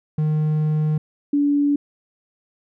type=tone pair in turn; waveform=triangle / sine; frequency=153.6 / 287.6 Hz; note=D#3 / D4; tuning=-22 / -36 cents; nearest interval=major seventh; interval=1086 cents; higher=second; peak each=-15 dBFS; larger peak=neither; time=0.18-0.98 / 1.33-1.76 s; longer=first; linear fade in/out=5 ms; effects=none